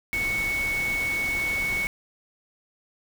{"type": "tone in noise", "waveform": "sine", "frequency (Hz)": 2217, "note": "C#7", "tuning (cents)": 0, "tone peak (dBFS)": -24, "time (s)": [0.13, 1.87], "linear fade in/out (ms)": 0, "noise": "pink", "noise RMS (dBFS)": -35, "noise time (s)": [0.13, 1.87], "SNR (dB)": 8, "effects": []}